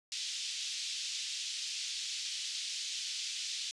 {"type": "band-pass noise", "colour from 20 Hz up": "pink", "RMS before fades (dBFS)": -39, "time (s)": [0.12, 3.71], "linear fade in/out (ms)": 0, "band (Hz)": [3100, 6600], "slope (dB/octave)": 24, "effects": ["resampled to 24000 Hz"]}